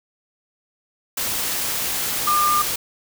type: tone in noise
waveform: sine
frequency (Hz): 1200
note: D6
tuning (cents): +37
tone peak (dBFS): -16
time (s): 2.27-2.62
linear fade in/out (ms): 5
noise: white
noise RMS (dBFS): -24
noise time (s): 1.17-2.76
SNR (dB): +5
effects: none